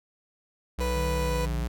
square tone with pitch glide, 62.7 to 59.25 Hz, B1 to A#1, +27 to +29 cents, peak -28 dBFS, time 0.78-1.68 s, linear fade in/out 10 ms, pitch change -98 cents, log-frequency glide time 1.21-1.34 s
30% pulse tone, 493.9 Hz, B4, in tune, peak -26 dBFS, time 0.8-1.46 s, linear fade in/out 10 ms
sine tone with vibrato, 151.6 Hz, D#3, 45 cents flat, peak -33 dBFS, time 0.95-1.64 s, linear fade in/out 10 ms, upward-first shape sine, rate 9.6 Hz, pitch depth 19 cents each way
effects none

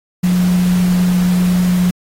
sine tone in noise, 180 Hz, F#3, 47 cents flat, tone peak -10 dBFS, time 0.23-1.91 s, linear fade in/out 10 ms, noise pink, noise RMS -28 dBFS, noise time 0.23-1.91 s, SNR +15 dB, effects AAC 48 kbps

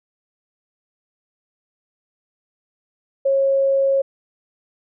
sine tone, 545 Hz, C#5, 29 cents flat, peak -14 dBFS, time 3.25-4.02 s, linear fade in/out 10 ms, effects none

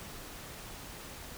silence, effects pink hiss -46 dBFS RMS until 1.37 s

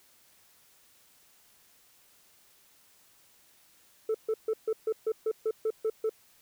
sine tone bursts, 440 Hz, A4, in tune, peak -23 dBFS, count 11, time 4.09-6.095 s, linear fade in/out 5 ms, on 55 ms, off 140 ms, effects tanh soft clip ceiling -24 dBFS + white hiss -62 dBFS RMS until 6.41 s

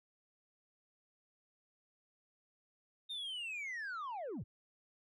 sine linear sweep, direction down, 3700 to 66.9 Hz, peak -37 dBFS, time 3.09-4.44 s, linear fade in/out 20 ms, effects tanh soft clip ceiling -39 dBFS

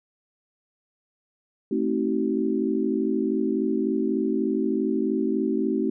sine chord, A diminished seventh, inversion none, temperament just, 220 / 264 / 316.8 / 380.2 Hz, A3 / C4 / Eb4 / Gb4, 0 / +16 / +31 / +47 cents, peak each -27 dBFS, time 1.71-5.9 s, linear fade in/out 5 ms, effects none

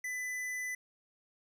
sine tone with tanh clipping, 2000 Hz, B6, 21 cents sharp, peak -37 dBFS, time 0.04-0.75 s, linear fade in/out 5 ms, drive 16 dB, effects none

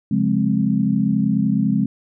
sine chord, Db major seventh, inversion none, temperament equal with one note detuned, 138.59 / 177.46 / 207.7 / 261.6 Hz, Db3 / F3 / Ab3 / C4, 0 / +28 / 0 / 0 cents, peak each -24 / -22 / -18 / -22 dBFS, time 0.11-1.86 s, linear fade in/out 5 ms, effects none

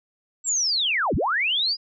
sine linear two-way sweep, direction down then up, 7700 to 35.06 to 5000 Hz, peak -20 dBFS, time 0.44-1.77 s, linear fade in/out 50 ms, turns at 1.15 s, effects none

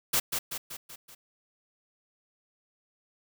white noise with echo, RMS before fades -25 dBFS, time 0.13-0.2 s, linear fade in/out 10 ms, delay 190 ms, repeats 5, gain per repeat -5 dB, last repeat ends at 1.15 s, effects none

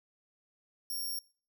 5% pulse tone, 5540 Hz, F8, 15 cents flat, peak -29 dBFS, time 0.9-1.19 s, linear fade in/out 2 ms, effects noise-tail reverb RT60 0.4 s tail -22 dB re dry

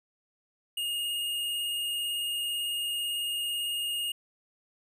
square tone with vibrato, 2849 Hz, F7, 34 cents sharp, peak -30 dBFS, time 0.77-4.12 s, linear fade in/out 5 ms, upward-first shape triangle, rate 18 Hz, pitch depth 14 cents each way, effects none

